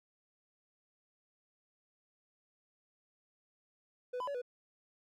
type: tone with pitch steps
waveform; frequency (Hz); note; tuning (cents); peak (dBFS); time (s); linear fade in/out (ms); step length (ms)
triangle; 497.5 / 1003 / 567 / 491.4; B4 / B5 / C#5 / B4; +13 / +26 / +39 / -9; -34; 4.13-4.418; 10; 72
effects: none